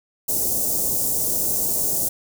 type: band-stop noise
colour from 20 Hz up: white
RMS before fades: -22 dBFS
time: 0.28-2.09 s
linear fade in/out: 10 ms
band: 660 to 6500 Hz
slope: 24 dB/octave
effects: none